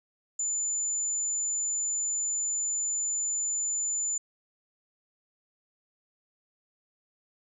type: tone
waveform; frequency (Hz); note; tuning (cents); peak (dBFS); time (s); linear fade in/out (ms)
sine; 7040; A8; 0; -27; 0.39-4.18; 5
effects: none